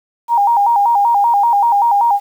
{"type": "tone with vibrato", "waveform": "sine", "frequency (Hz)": 872, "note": "A5", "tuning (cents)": -16, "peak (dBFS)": -9, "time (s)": [0.28, 2.2], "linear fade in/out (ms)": 50, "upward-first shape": "square", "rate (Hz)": 5.2, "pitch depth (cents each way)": 130, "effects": ["7-bit"]}